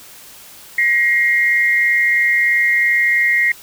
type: tone pair together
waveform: sine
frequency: 1899 / 2122 Hz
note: A#6 / C7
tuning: +32 / +24 cents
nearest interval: major second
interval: 192 cents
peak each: -14 / -15 dBFS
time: 0.78-3.52 s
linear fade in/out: 5 ms
effects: white hiss -40 dBFS RMS until 3.62 s